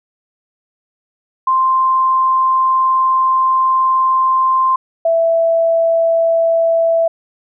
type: tone pair in turn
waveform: sine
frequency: 1046.5 / 662.1 Hz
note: C6 / E5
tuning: 0 / +7 cents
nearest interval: minor sixth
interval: 793 cents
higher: first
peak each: -10 dBFS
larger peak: neither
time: 1.47-4.76 / 5.05-7.08 s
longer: first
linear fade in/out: 5 ms
effects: none